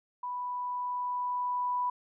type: tone with level ramp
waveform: sine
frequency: 987.8 Hz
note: B5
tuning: in tune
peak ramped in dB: -33 to -27 dBFS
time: 0.23-1.9 s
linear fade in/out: 5 ms
effects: none